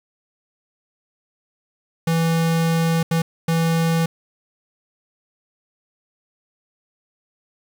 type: tone bursts at uneven times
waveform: square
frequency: 164.81 Hz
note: E3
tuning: in tune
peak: -17 dBFS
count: 3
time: 2.07-3.03 / 3.11-3.22 / 3.48-4.06 s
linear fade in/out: 5 ms
effects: 8-bit